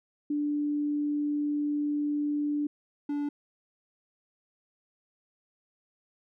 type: tone pair in turn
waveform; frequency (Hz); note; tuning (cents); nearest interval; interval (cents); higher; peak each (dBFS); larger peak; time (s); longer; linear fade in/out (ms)
sine / triangle; 293.7 / 290; D4 / D4; 0 / -22; unison; 22; first; -26; neither; 0.3-2.67 / 3.09-3.29; first; 5
effects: none